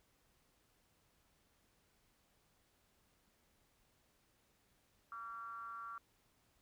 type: ring-modulated tone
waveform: triangle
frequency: 112.3 Hz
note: A2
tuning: 36 cents sharp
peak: -40 dBFS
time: 5.12-5.98 s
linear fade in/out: 0 ms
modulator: 1260 Hz
effects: pink hiss -75 dBFS RMS until 6.61 s